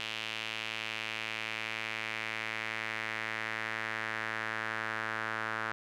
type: tone with band-pass filter sweep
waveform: sawtooth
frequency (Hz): 110.5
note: A2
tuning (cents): +8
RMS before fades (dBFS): -37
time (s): 0-5.72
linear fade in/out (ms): 0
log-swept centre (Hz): 2900 to 1500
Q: 2.7
effects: none